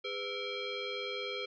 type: tone with frequency modulation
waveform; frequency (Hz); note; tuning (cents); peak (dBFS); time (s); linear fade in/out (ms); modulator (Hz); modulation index
sine; 1413; F6; +20; -35; 0.04-1.46; 10; 910; 2.6
effects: none